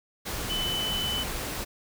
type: tone in noise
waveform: sine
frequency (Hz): 3010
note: F#7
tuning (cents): +29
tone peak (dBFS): -28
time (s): 0.49-1.24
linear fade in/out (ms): 20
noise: pink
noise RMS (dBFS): -33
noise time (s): 0.25-1.65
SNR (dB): +2
effects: none